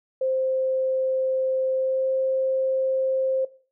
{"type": "tone with pitch glide", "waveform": "sine", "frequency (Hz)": [523.3, 526.9], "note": ["C5", "C5"], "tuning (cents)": [0, 12], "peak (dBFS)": -21, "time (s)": [0.21, 3.45], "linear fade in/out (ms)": 5, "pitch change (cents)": 12, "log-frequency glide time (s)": [1.73, 2.09], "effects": ["noise-tail reverb RT60 0.4 s tail -17 dB re dry"]}